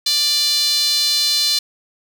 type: tone with high-pass filter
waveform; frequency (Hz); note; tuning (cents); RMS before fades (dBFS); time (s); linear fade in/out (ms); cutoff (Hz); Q
sawtooth; 590; D5; +8; -17; 0.06-1.59; 5; 4100; 5.6
effects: none